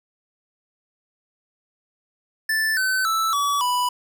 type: tone with pitch steps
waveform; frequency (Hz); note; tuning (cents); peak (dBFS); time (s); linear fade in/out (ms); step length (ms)
square; 1760 / 1523.3 / 1318.5 / 1141.2 / 987.8; A6 / F#6 / E6 / C#6 / B5; 0 / +50 / 0 / +50 / 0; -20; 2.49-3.89; 5; 280
effects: none